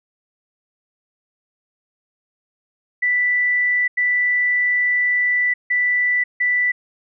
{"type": "tone bursts at uneven times", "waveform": "sine", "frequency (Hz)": 1975.5, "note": "B6", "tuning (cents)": 0, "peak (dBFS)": -15, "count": 4, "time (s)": [[3.02, 3.88], [3.97, 5.54], [5.7, 6.24], [6.4, 6.72]], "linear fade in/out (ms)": 10, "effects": []}